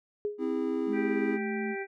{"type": "tone with exponential decay", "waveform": "sine", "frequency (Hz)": 415.3, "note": "G#4", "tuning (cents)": 0, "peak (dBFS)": -25, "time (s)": [0.25, 0.5], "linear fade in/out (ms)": 0, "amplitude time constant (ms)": 54}
{"type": "chord", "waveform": "triangle", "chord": "C augmented", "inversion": "none", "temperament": "just", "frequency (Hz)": [261.6, 327, 408.8], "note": ["C4", "E4", "G#4"], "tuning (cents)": [0, -14, -27], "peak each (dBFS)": -30, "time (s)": [0.38, 1.39], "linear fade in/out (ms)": 50}
{"type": "tone with pitch glide", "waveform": "sine", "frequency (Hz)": [213.1, 217], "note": ["G#3", "A3"], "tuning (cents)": [45, -24], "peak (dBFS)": -32, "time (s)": [0.86, 1.76], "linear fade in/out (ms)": 50, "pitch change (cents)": 31, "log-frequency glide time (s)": [1.23, 1.52]}
{"type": "harmonic tone", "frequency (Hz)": 392, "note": "G4", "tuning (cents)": 0, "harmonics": [1, 2, 4, 5, 6], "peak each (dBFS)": [-34, -41, -41, -41, -42], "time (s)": [0.92, 1.87], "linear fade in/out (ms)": 50}
{"effects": []}